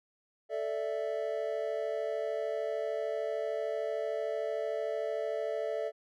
triangle chord, A suspended fourth, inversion none, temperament just, 440 / 586.7 / 660 Hz, A4 / D5 / E5, 0 / -2 / +2 cents, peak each -34 dBFS, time 0.49-5.92 s, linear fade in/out 50 ms, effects none

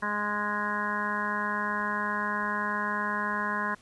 harmonic tone, 207.7 Hz, G#3, in tune, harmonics 1 / 2 / 3 / 4 / 5 / 6 / 7 / 8 / 9, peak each -36 / -42 / -41 / -42 / -31 / -43 / -36 / -33 / -39 dBFS, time 0.02-3.75 s, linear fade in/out 10 ms, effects pink hiss -58 dBFS RMS until 3.81 s + resampled to 24000 Hz

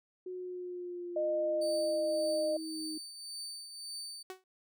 sine linear sweep, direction down, 367.3 to 311.1 Hz, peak -38 dBFS, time 0.26-2.98 s, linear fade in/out 5 ms
sine tone, 613 Hz, D#5, 26 cents flat, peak -29 dBFS, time 1.16-2.57 s, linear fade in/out 5 ms
30% pulse tone with tremolo, 4580 Hz, D8, 44 cents flat, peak -36 dBFS, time 1.61-4.23 s, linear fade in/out 10 ms, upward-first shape triangle, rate 1.8 Hz, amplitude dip 60%
sawtooth tone with exponential decay, 373.8 Hz, F#4, 18 cents sharp, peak -34 dBFS, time 4.3-4.44 s, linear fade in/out 1 ms, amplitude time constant 29 ms
effects none

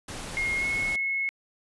pink noise, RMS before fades -37 dBFS, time 0.08-0.96 s, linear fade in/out 5 ms
sine tone with pitch glide, 2143 to 2182 Hz, C7 to C#7, +41 to -28 cents, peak -25 dBFS, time 0.37-1.29 s, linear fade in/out 0 ms, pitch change +31 cents, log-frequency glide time 0.58-0.65 s
effects resampled to 24000 Hz

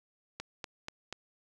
click train, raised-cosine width 0.2 ms, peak -21 dBFS, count 4, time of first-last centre 0.4-1.126 s, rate 4.13 Hz, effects none

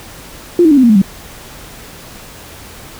sine tone with pitch steps, 348.5 / 315.9 / 286.4 / 259.6 / 235.3 / 213.3 / 193.34 Hz, F4 / D#4 / D4 / C4 / A#3 / G#3 / G3, -4 / +26 / -43 / -13 / +16 / +46 / -24 cents, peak -4 dBFS, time 0.59-1.017 s, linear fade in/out 2 ms, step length 61 ms, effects pink hiss -34 dBFS RMS until 2.99 s

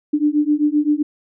sine beating tone pair, 293.7 / 301.4 Hz, D4 / D4, 0 / +45 cents, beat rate 7.7 Hz, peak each -17 dBFS, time 0.13-1.03 s, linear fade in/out 10 ms, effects none

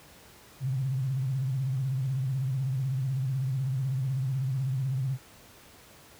sine tone with vibrato, 132.2 Hz, C3, 18 cents sharp, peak -26 dBFS, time 0.6-5.18 s, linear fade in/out 50 ms, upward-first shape sine, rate 16 Hz, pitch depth 100 cents each way, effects pink hiss -53 dBFS RMS until 6.19 s + high-pass 60 Hz 12 dB/octave

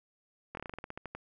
slowing click train, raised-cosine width 0.5 ms, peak -25 dBFS, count 13, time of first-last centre 0.55-1.15 s, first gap 22 ms, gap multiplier 1.14, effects none

